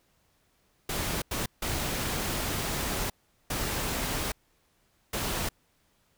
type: noise bursts at uneven times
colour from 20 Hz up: pink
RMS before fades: -31 dBFS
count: 5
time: 0.89-1.22 / 1.31-1.46 / 1.62-3.1 / 3.5-4.32 / 5.13-5.49 s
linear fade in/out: 5 ms
effects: pink hiss -69 dBFS RMS until 6.17 s